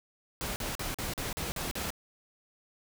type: noise bursts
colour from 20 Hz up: pink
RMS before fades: -35 dBFS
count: 8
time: 0.41-1.904 s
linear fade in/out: 0 ms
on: 150 ms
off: 42 ms
effects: none